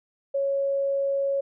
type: tone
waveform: sine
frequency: 553 Hz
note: C#5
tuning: 4 cents flat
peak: -22 dBFS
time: 0.34-1.41 s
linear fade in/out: 10 ms
effects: none